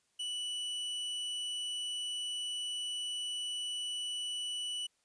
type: tone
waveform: 45% pulse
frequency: 2960 Hz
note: F#7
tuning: in tune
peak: -35 dBFS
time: 0.19-4.87 s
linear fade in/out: 10 ms
effects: white hiss -75 dBFS RMS until 5.04 s + resampled to 22050 Hz